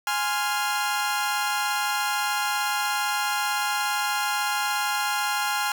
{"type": "chord", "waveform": "sawtooth", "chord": "F minor", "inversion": "first", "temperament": "equal with one note detuned", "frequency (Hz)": [830.6, 1043.5, 1396.9], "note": ["Ab5", "C6", "F6"], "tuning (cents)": [0, -5, 0], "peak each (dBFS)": [-23, -27, -24], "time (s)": [0.07, 5.72], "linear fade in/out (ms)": 2, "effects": ["9-bit"]}